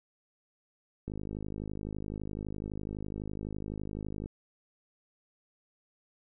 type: click train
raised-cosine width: 3 ms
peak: -25 dBFS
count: 166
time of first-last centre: 1.08-4.259 s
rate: 51.9 Hz
effects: none